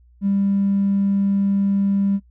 triangle tone with tanh clipping, 198.2 Hz, G3, 19 cents sharp, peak -15 dBFS, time 0.21-2.2 s, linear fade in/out 50 ms, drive 1 dB, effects noise-tail reverb RT60 0.1 s tail -22 dB re dry + added 60 Hz sine -49 dBFS peak until 2.3 s

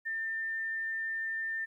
sine tone, 1797 Hz, A6, 36 cents sharp, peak -32 dBFS, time 0.05-1.66 s, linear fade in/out 20 ms, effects 12-bit

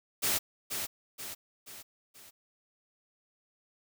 white noise with echo, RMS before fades -29 dBFS, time 0.22-0.39 s, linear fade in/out 20 ms, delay 480 ms, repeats 4, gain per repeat -6 dB, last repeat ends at 2.31 s, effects none

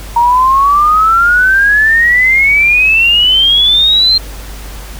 sine exponential sweep, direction up, 932.3 to 4186 Hz, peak -5 dBFS, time 0.16-4.18 s, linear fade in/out 5 ms, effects added 50 Hz sine -25 dBFS peak until 4.99 s + pink hiss -31 dBFS RMS until 4.99 s

